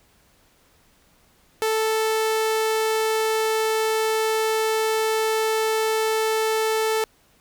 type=tone; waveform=sawtooth; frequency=439.9 Hz; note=A4; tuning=in tune; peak=-16 dBFS; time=1.62-7.04 s; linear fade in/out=0 ms; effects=pink hiss -59 dBFS RMS until 7.4 s